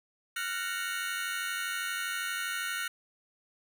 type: chord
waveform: sawtooth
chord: Gb major seventh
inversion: third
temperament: just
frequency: 1387.5 / 1480 / 1850 / 2220 Hz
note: F6 / Gb6 / Bb6 / Db7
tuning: -12 / 0 / -14 / +2 cents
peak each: -33 / -32 / -35 / -38 dBFS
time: 0.36-2.88 s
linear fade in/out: 5 ms
effects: none